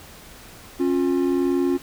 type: tone pair together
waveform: triangle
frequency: 273.1 / 354.2 Hz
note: C#4 / F4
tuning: -26 / +24 cents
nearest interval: perfect fourth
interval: 450 cents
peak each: -19 dBFS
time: 0.79-1.78 s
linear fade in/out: 20 ms
effects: pink hiss -44 dBFS RMS until 1.82 s